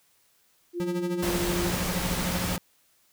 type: tone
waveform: sine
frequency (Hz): 348.3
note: F4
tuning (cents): -5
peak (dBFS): -28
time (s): 0.73-1.73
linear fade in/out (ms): 50
type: tone with tremolo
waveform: square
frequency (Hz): 179.4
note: F3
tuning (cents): +47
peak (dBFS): -28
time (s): 0.8-2.58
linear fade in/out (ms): 0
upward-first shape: sine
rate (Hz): 13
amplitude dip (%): 75
type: noise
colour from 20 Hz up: pink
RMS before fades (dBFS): -30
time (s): 1.22-2.57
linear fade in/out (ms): 10
effects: white hiss -65 dBFS RMS until 3.12 s